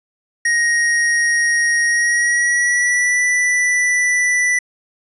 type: tone with pitch glide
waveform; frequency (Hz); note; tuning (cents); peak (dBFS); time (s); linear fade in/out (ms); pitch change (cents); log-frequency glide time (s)
square; 1875 to 1977.3; A#6 to B6; +10 to +2; -14; 0.45-4.59; 5; +92; 1.85-3.24
effects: resampled to 24000 Hz + 9-bit